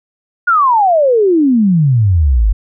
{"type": "exponential sweep", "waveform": "sine", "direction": "down", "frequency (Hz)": [1466, 46.58], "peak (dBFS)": -7, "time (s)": [0.47, 2.53], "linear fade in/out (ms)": 10, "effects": []}